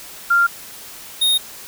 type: tone pair in turn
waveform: sine / square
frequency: 1391 / 3714 Hz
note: F6 / A#7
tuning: -7 / -7 cents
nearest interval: octave + perfect fourth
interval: 1700 cents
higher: second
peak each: -11 / -14 dBFS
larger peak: first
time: 0.3-0.47 / 1.21-1.38 s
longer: neither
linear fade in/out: 10 ms
effects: white hiss -37 dBFS RMS until 1.67 s